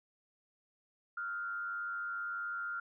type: tone with frequency modulation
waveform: sine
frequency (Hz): 1396.9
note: F6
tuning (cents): 0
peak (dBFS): -36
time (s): 1.17-2.8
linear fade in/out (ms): 5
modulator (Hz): 98.4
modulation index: 0.62
effects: none